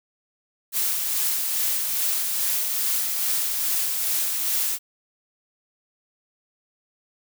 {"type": "noise with tremolo", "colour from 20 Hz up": "blue", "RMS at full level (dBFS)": -23, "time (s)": [0.72, 4.79], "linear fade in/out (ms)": 50, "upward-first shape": "sine", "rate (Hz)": 2.4, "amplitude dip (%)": 30, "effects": []}